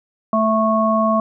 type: harmonic tone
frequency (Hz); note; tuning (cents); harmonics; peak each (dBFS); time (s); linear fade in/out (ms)
220; A3; 0; 1 / 3 / 5; -18 / -18 / -18; 0.33-1.2; 2
effects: none